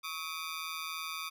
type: ring-modulated tone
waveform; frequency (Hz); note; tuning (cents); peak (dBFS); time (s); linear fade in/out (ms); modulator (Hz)
15% pulse; 1194; D6; +28; -28; 0.03-1.3; 20; 81.7
effects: none